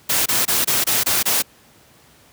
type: noise bursts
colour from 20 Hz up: white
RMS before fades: -18 dBFS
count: 7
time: 0.09-1.424 s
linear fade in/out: 10 ms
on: 170 ms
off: 24 ms
effects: pink hiss -51 dBFS RMS until 2.32 s + high-pass 80 Hz 12 dB/octave